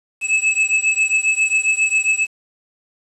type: beating tone pair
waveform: square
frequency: 2595 / 2602.4 Hz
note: E7 / E7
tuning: -28 / -23 cents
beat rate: 7.4 Hz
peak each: -18 / -19 dBFS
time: 0.21-2.27 s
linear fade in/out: 50 ms
effects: resampled to 24000 Hz + 7-bit